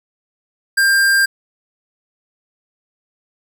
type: tone with hard clipping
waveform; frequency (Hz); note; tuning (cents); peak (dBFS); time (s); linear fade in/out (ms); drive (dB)
sine; 1594; G6; +28; -12; 0.77-1.26; 10; 18
effects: none